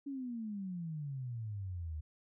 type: exponential sweep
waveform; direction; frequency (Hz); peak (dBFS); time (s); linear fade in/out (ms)
sine; down; 285.8 to 74.8; -38; 0.06-2.01; 10
effects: none